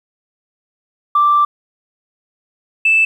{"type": "tone pair in turn", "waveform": "sine", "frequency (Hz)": [1174.7, 2637], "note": ["D6", "E7"], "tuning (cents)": [0, 0], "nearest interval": "octave + major second", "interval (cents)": 1400, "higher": "second", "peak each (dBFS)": -8, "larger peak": "neither", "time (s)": [[1.15, 1.45], [2.85, 3.05]], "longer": "first", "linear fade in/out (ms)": 5, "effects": ["tanh soft clip ceiling -4 dBFS", "8-bit"]}